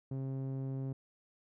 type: tone with low-pass filter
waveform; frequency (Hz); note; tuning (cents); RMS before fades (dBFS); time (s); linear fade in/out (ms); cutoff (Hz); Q
sawtooth; 133.8; C3; +39; -38; 0.11-0.93; 5; 390; 0.64
effects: none